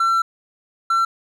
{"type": "tone pair in turn", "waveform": "triangle", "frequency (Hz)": [1349, 1349], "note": ["E6", "E6"], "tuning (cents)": [40, 40], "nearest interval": "unison", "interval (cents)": 0, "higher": "neither", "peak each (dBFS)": -13, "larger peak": "neither", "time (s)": [[0, 0.22], [0.9, 1.05]], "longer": "first", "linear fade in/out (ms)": 5, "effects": []}